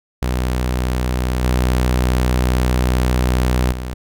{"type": "tone with level steps", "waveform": "sawtooth", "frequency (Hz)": 62.4, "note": "B1", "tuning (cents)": 19, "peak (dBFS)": [-13, -10, -20], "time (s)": [0.22, 3.94], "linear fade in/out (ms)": 5, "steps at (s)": [1.43, 3.72], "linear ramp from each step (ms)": 2, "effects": []}